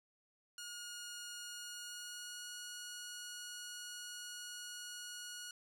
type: tone with pitch glide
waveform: 10% pulse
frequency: 1434 to 1449 Hz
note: F6 to F#6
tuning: +45 to -37 cents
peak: -37 dBFS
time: 0.58-5.51 s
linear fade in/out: 2 ms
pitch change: +18 cents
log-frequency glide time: 1.39-2.52 s
effects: none